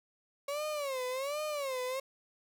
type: tone with vibrato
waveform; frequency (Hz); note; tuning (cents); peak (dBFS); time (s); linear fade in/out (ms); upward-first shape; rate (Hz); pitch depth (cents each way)
35% pulse; 554.4; C#5; 0; -32; 0.48-2; 5; sine; 1.3; 170
effects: none